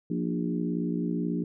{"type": "harmonic tone with a mistuned harmonic", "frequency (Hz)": 58.27, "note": "A#1", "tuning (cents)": 0, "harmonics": [3, 4, 5, 6, 7], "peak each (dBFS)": [-30, -32, -32, -38, -39], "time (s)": [0.1, 1.44], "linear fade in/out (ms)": 5, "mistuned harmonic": 5, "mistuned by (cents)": 35, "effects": []}